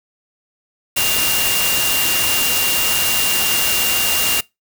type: tone in noise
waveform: sine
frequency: 2794 Hz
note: F7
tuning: in tune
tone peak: -20 dBFS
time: 0.96-4.41 s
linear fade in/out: 10 ms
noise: white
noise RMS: -18 dBFS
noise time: 0.96-4.41 s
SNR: -5 dB
effects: noise-tail reverb RT60 0.2 s tail -23 dB re dry